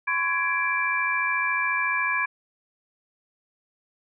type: tone cluster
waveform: sine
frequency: 1020 / 1114 / 1665 / 2345 Hz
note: C6 / C#6 / G#6 / D7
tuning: -44 / +8 / +4 / -3 cents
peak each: -29 / -32 / -26 / -26 dBFS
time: 0.07-2.26 s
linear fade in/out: 10 ms
effects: none